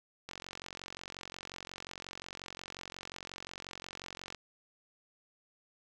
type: click train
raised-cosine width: 0.2 ms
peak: -25 dBFS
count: 186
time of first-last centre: 0.29-4.347 s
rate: 45.6 Hz
effects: 11-bit

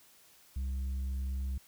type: tone with tanh clipping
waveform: sine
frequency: 66 Hz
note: C2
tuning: 16 cents sharp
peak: -33 dBFS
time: 0.56-1.58 s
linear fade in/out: 5 ms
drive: 4 dB
effects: white hiss -61 dBFS RMS until 1.67 s

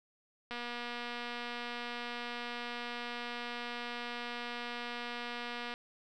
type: click train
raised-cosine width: 0.3 ms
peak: -25 dBFS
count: 1256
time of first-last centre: 0.51-5.739 s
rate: 240 Hz
effects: none

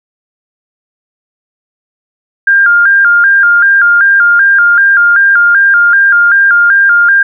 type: tone with vibrato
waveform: sine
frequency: 1500 Hz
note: F#6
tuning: 23 cents sharp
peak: -3 dBFS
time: 2.47-7.23 s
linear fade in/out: 5 ms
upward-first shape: square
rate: 2.6 Hz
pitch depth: 110 cents each way
effects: none

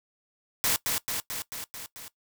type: noise with echo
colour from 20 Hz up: white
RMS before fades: -25 dBFS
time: 0.64-0.76 s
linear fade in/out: 0 ms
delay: 220 ms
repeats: 6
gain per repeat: -3 dB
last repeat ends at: 2.08 s
effects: noise-tail reverb RT60 0.1 s tail -18 dB re dry

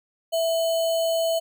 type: tone with sample-and-hold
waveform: sine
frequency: 659.3 Hz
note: E5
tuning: in tune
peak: -20 dBFS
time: 0.32-1.4 s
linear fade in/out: 20 ms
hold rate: 3675 Hz
effects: none

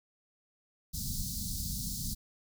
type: band-stop noise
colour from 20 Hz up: pink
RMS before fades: -36 dBFS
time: 0.93-2.15 s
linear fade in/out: 20 ms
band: 230 to 4200 Hz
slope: 48 dB/octave
effects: none

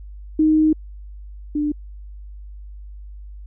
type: tone pair in turn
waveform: sine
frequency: 311.1 / 297 Hz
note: D#4 / D4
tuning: 0 / +20 cents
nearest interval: minor second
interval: 80 cents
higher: first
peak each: -12 / -18 dBFS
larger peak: first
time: 0.39-0.73 / 1.55-1.72 s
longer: first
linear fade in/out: 5 ms
effects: added 50 Hz sine -34 dBFS peak until 3.46 s

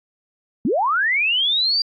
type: linear sweep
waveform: sine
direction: up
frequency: 185 to 4777 Hz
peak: -16 dBFS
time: 0.65-1.82 s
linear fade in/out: 2 ms
effects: AAC 64 kbps

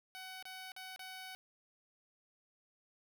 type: tone with dropouts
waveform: 10% pulse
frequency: 750 Hz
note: F#5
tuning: 23 cents sharp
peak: -38 dBFS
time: 0.15-1.35 s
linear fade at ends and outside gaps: 0 ms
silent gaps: 0.426-0.454 / 0.719-0.764 / 0.961-0.993 s
effects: none

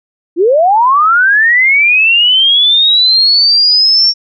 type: linear sweep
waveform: sine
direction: up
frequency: 312.8 to 5520 Hz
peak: -5 dBFS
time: 0.36-4.14 s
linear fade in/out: 50 ms
effects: none

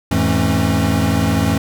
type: tone cluster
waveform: square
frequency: 85.7 / 106.1 / 165.2 / 216.8 / 272.2 Hz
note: F2 / G#2 / E3 / A3 / C#4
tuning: -32 / +38 / +4 / -25 / -31 cents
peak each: -21 dBFS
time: 0.11-1.58 s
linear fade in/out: 5 ms
effects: none

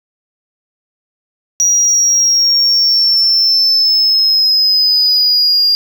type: linear sweep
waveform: sine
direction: down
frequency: 5770 to 4804 Hz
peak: -6 dBFS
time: 1.6-5.75 s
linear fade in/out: 0 ms
effects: tanh soft clip ceiling -6 dBFS + 8-bit

